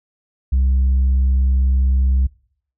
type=tone; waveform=sine; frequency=65.41 Hz; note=C2; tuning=in tune; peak=-10 dBFS; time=0.52-2.27 s; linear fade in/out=10 ms; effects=noise-tail reverb RT60 0.6 s tail -25 dB re dry + tanh soft clip ceiling -11 dBFS